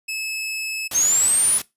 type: tone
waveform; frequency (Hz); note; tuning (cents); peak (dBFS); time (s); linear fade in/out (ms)
sawtooth; 2597; E7; -26; -22; 0.08-0.88; 10
type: noise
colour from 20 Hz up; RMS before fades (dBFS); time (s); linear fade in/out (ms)
white; -28; 0.91-1.62; 5
type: exponential sweep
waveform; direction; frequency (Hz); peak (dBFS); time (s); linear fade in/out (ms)
sine; up; 6272 to 10120; -15; 0.94-1.59; 20
effects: noise-tail reverb RT60 0.2 s tail -20 dB re dry + resampled to 32000 Hz